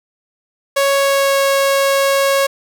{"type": "tone with pitch glide", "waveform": "sawtooth", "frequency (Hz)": [554.4, 550.3], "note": ["C#5", "C#5"], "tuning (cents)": [0, -13], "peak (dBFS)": -8, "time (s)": [0.76, 2.47], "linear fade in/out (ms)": 10, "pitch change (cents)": -13, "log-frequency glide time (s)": [0.94, 1.39], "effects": []}